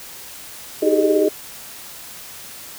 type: tone cluster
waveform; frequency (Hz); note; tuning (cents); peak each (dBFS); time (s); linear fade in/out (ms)
sine; 313.3 / 385.7 / 402.5 / 420.3 / 614; D#4 / G4 / G4 / G#4 / D#5; +12 / -28 / +46 / +21 / -23; -20; 0.82-1.29; 10
effects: white hiss -37 dBFS RMS until 2.78 s